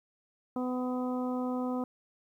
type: harmonic tone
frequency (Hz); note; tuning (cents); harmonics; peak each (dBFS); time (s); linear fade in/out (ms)
251.6; B3; +32; 1 / 2 / 3 / 4 / 5; -31 / -37 / -41 / -43 / -45; 0.56-1.84; 2
effects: 11-bit

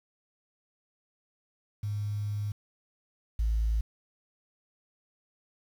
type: tone pair in turn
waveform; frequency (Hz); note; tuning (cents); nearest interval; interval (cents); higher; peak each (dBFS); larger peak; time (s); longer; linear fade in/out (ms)
sine; 103.83 / 55; G#2 / A1; 0 / 0; major seventh; 1100; first; -29 / -23; second; 1.83-2.52 / 3.39-3.81; first; 5
effects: tanh soft clip ceiling -21 dBFS + 9-bit

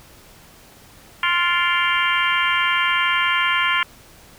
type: harmonic tone with a mistuned harmonic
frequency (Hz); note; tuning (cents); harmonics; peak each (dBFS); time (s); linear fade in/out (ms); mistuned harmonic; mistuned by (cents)
349.2; F4; 0; 3 / 4 / 5 / 6 / 7 / 8 / 9; -22 / -23 / -24 / -25 / -25 / -26 / -27; 1.23-3.83; 2; 7; -85
effects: pink hiss -47 dBFS RMS until 4.38 s

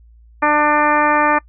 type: harmonic tone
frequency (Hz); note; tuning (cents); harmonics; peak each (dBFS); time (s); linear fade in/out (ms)
298.2; D4; +27; 1 / 2 / 3 / 4 / 5 / 6 / 7 / 8; -21 / -20 / -16 / -17 / -23 / -20 / -28 / -26; 0.42-1.39; 10
effects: noise-tail reverb RT60 0.1 s tail -26 dB re dry + added 57 Hz sine -43 dBFS peak until 1.48 s

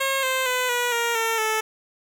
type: tone with pitch steps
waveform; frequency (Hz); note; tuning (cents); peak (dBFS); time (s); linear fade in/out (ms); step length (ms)
10% pulse; 540 / 521.3 / 503.3 / 485.8 / 469 / 452.8 / 437.1; C#5 / C5 / B4 / B4 / A#4 / A4 / A4; -45 / -6 / +33 / -29 / +11 / +50 / -11; -13; 0-1.61; 10; 230
effects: none

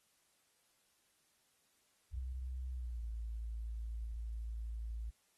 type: tone with pitch glide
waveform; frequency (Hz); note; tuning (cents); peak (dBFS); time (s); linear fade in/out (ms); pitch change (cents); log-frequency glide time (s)
sine; 63.6 to 56.01; C2 to A1; -48 to +32; -39; 2.12-5.11; 20; -220; 2.71-3.08
effects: white hiss -75 dBFS RMS until 5.37 s + AAC 32 kbps

